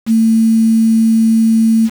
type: tone with quantisation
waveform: sine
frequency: 224.2 Hz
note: A3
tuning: 33 cents sharp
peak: -7 dBFS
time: 0.06-1.9 s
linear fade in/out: 50 ms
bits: 5
effects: none